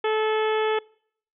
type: harmonic tone with a mistuned harmonic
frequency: 434.4 Hz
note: A4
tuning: 22 cents flat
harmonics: 1 / 2 / 3 / 4 / 5 / 6 / 7 / 8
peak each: -22 / -28 / -32 / -34 / -36 / -38 / -39 / -40 dBFS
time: 0.04-0.79 s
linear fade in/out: 5 ms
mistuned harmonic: 8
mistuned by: -33 cents
effects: noise-tail reverb RT60 0.6 s tail -24 dB re dry